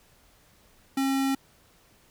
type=tone; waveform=square; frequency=270 Hz; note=C#4; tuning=45 cents flat; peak=-24 dBFS; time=0.97-1.35 s; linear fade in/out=5 ms; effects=pink hiss -60 dBFS RMS until 2.1 s